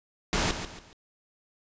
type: noise with echo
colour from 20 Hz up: pink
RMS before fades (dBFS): -26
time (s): 0.33-0.51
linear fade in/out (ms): 0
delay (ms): 140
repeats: 3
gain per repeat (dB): -9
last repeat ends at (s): 0.93
effects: resampled to 16000 Hz